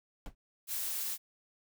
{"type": "noise with exponential decay", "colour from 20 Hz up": "brown", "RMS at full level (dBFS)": -33, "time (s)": [0.26, 0.35], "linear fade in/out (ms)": 1, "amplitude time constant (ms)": 19}
{"type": "noise", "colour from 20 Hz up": "blue", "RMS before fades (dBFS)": -36, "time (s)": [0.67, 1.18], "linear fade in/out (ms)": 50}
{"effects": []}